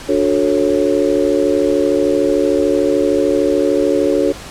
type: chord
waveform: sine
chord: D major seventh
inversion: none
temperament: just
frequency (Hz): 293.7 / 367.1 / 440.5 / 550.6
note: D4 / F#4 / A4 / C#5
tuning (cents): 0 / -14 / +2 / -12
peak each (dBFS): -17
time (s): 0.08-4.33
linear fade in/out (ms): 20
effects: pink hiss -32 dBFS RMS until 4.5 s + low-pass 9000 Hz 12 dB/octave